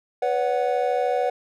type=chord; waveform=triangle; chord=B suspended second; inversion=none; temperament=equal with one note detuned; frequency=493.9 / 567 / 740 Hz; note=B4 / C#5 / F#5; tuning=0 / +39 / 0 cents; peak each=-22 / -24 / -22 dBFS; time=0.22-1.3 s; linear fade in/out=5 ms; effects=none